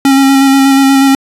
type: tone with vibrato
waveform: square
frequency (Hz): 271.9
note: C#4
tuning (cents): -33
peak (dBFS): -5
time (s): 0.05-1.15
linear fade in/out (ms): 2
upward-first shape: square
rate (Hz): 8.3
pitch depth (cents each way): 15
effects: resampled to 32000 Hz